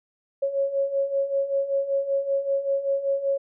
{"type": "beating tone pair", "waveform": "sine", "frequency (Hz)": [548, 553.2], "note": ["C#5", "C#5"], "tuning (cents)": [-20, -4], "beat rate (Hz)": 5.2, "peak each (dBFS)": [-28, -23], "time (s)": [0.42, 3.38], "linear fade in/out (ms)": 10, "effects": []}